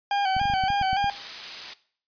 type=tone with vibrato; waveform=40% pulse; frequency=784 Hz; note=G5; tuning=in tune; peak=-21 dBFS; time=0.11-1.1 s; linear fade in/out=2 ms; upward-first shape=square; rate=3.5 Hz; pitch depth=49 cents each way
type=clicks; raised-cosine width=5 ms; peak=-22 dBFS; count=10; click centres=0.366 / 0.415 / 0.455 / 0.5 / 0.537 / 0.638 / 0.703 / 0.814 / 0.931 / 1.043 s
type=noise; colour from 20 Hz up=blue; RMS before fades=-29 dBFS; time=1.09-1.74 s; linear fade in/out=10 ms
effects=noise-tail reverb RT60 0.5 s tail -18 dB re dry + resampled to 11025 Hz